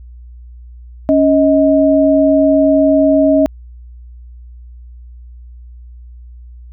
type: tone pair together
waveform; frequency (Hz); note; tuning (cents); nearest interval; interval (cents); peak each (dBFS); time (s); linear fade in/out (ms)
sine; 279.3 / 629; C#4 / D#5; +13 / +19; octave + major second; 1406; -10; 1.09-3.46; 0
effects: added 60 Hz sine -32 dBFS peak until 6.72 s